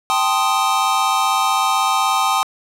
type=chord; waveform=square; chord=A half-diminished seventh; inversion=third; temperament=equal; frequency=784 / 880 / 1046.5 / 1244.5 Hz; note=G5 / A5 / C6 / Eb6; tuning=0 / 0 / 0 / 0 cents; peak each=-21 / -23 / -22 / -20 dBFS; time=0.1-2.43 s; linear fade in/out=0 ms; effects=low-pass 12000 Hz 12 dB/octave + 7-bit